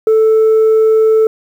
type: tone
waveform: sine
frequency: 440 Hz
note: A4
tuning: in tune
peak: -4 dBFS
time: 0.07-1.27 s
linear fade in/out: 2 ms
effects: tanh soft clip ceiling -5 dBFS + 7-bit